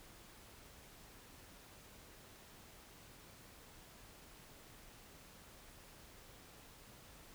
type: silence
effects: pink hiss -59 dBFS RMS until 7.34 s